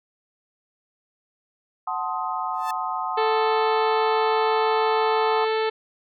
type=chord; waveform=sine; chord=F# diminished seventh; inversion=none; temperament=equal with one note detuned; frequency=740 / 880 / 1046.5 / 1253.9 Hz; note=F#5 / A5 / C6 / Eb6; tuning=0 / 0 / 0 / +13 cents; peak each=-30 dBFS; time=1.87-5.45 s; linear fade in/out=5 ms
type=tone with exponential growth; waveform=sawtooth; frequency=880 Hz; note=A5; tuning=in tune; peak=-24 dBFS; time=2.53-2.71 s; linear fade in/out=5 ms; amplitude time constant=39 ms
type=harmonic tone; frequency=440 Hz; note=A4; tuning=in tune; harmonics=1 / 2 / 3 / 4 / 5 / 6 / 7 / 8 / 9 / 10; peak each=-22 / -28 / -32 / -34 / -36 / -38 / -39 / -40 / -41 / -42 dBFS; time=3.17-5.7 s; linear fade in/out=10 ms
effects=none